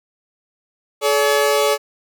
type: tone pair together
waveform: sawtooth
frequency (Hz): 427.9 / 570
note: A4 / C#5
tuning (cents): -48 / +48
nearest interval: perfect fourth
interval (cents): 496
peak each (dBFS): -13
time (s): 1.01-1.78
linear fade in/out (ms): 50
effects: none